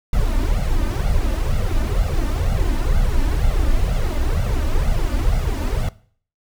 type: noise with flanger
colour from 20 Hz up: brown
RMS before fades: -18 dBFS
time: 0.13-5.89 s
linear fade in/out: 2 ms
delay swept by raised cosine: 1.4 to 3.4 ms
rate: 2.1 Hz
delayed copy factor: +0.85
effects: noise-tail reverb RT60 0.5 s tail -19 dB re dry